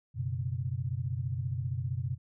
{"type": "chord", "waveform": "sine", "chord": "F# suspended fourth", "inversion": "none", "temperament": "equal", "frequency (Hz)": [92.5, 123.47, 138.59], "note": ["F#2", "B2", "C#3"], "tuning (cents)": [0, 0, 0], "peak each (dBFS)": [-36, -33, -37], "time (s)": [0.14, 2.18], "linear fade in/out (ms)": 50, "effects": []}